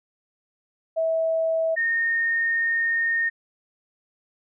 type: tone pair in turn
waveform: sine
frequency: 650 / 1838.5 Hz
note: E5 / A#6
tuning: -24 / -24 cents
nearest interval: octave + tritone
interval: 1800 cents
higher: second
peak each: -20 dBFS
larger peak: neither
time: 0.96-1.76 / 1.76-3.3 s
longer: second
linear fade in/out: 20 ms
effects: none